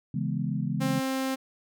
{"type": "chord", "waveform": "sine", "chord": "C# minor seventh", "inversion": "none", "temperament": "equal", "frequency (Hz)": [138.59, 164.81, 207.7, 246.9], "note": ["C#3", "E3", "G#3", "B3"], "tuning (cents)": [0, 0, 0, 0], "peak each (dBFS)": [-31, -31, -32, -35], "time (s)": [0.14, 1], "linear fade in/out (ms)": 5}
{"type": "tone", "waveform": "sawtooth", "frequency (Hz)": 264.7, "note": "C4", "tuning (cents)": 20, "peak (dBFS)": -23, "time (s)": [0.8, 1.36], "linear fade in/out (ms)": 20}
{"effects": []}